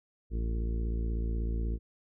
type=harmonic tone; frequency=56.3 Hz; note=A1; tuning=40 cents sharp; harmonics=1 / 2 / 3 / 4 / 5 / 6 / 7 / 8; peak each=-29 / -41 / -44 / -43 / -51 / -45 / -51 / -49 dBFS; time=0.3-1.79 s; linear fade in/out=50 ms; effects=none